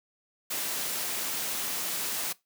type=noise; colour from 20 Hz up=white; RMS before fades=-32 dBFS; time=0.5-2.33 s; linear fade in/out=10 ms; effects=noise-tail reverb RT60 0.2 s tail -21 dB re dry + high-pass 150 Hz 12 dB/octave